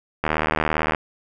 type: click train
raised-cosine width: 0.5 ms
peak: -5 dBFS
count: 56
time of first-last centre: 0.24-0.948 s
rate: 77.7 Hz
effects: none